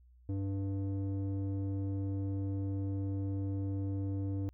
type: tone with low-pass filter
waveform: square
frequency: 98 Hz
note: G2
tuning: in tune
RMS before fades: -35 dBFS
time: 0.29-4.49 s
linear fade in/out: 0 ms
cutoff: 360 Hz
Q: 1.7
effects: added 61 Hz sine -58 dBFS peak until 4.53 s